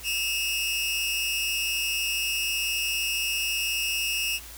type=tone pair together; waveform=sawtooth; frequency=2608 / 2823 Hz; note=E7 / F7; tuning=-19 / +18 cents; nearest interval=minor second; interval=137 cents; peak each=-25 dBFS; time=0.03-4.4 s; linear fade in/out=50 ms; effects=added 57 Hz sine -46 dBFS peak until 4.57 s + white hiss -44 dBFS RMS until 4.57 s